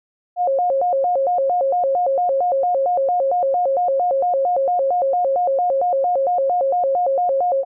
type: tone with vibrato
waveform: sine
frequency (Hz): 622.3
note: D#5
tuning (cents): 0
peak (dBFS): -15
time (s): 0.36-7.65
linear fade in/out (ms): 50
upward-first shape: square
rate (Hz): 4.4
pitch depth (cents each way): 240
effects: none